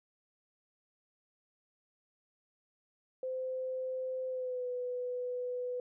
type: tone with pitch glide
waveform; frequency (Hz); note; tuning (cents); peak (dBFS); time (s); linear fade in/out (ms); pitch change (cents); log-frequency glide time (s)
sine; 516 to 496.1; C5 to B4; -24 to +8; -34; 3.23-5.8; 2; -68; 4.28-4.67
effects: none